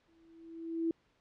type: tone with exponential growth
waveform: sine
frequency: 329.6 Hz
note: E4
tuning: in tune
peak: -27 dBFS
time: 0.08-0.91 s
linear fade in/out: 2 ms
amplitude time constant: 180 ms
effects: pink hiss -72 dBFS RMS until 1.2 s + low-pass 4000 Hz 12 dB/octave